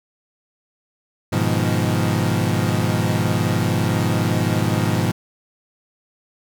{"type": "chord", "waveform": "30% pulse", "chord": "F half-diminished seventh", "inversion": "first", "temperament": "equal", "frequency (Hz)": [103.83, 123.47, 155.56, 174.61], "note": ["Ab2", "Cb3", "Eb3", "F3"], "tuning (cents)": [0, 0, 0, 0], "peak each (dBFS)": [-19, -20, -22, -21], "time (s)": [1.32, 5.12], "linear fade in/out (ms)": 10, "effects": []}